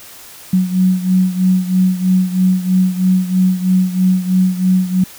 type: beating tone pair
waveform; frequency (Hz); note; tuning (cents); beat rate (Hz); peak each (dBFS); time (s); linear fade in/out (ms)
sine; 184.2 / 187.3; F#3 / F#3; -7 / +21; 3.1; -12 / -16; 0.53-5.04; 5
effects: white hiss -37 dBFS RMS until 5.18 s